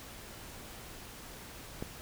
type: click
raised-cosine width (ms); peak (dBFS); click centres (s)
2; -23; 1.825
effects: pink hiss -48 dBFS RMS until 2.01 s